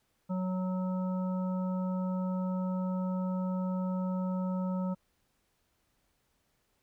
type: harmonic tone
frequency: 185 Hz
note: F#3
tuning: in tune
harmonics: 1 / 3 / 5 / 7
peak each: -30 / -40 / -44 / -47 dBFS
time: 0.29-4.95 s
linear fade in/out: 20 ms
effects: pink hiss -75 dBFS RMS until 6.82 s